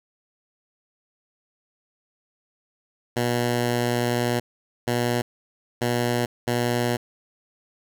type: tone bursts at uneven times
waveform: 10% pulse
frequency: 120.7 Hz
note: B2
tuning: 39 cents flat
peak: -13 dBFS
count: 4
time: 3.16-4.4 / 4.87-5.22 / 5.81-6.26 / 6.47-6.97 s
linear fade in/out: 10 ms
effects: none